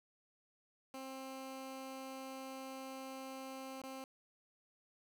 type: tone with dropouts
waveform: 15% pulse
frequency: 265 Hz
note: C4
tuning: 22 cents sharp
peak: -39 dBFS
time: 0.94-4.04 s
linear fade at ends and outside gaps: 1 ms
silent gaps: 3.817-3.837 s
effects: none